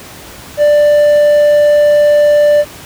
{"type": "tone", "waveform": "triangle", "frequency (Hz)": 590, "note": "D5", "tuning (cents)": 8, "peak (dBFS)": -3, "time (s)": [0.57, 2.65], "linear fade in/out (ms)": 50, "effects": ["pink hiss -32 dBFS RMS until 2.85 s", "high-pass 60 Hz 12 dB/octave"]}